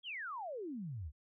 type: exponential sweep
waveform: sine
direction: down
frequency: 3388 to 65.41 Hz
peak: -40 dBFS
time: 0.03-1.12 s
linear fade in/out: 50 ms
effects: none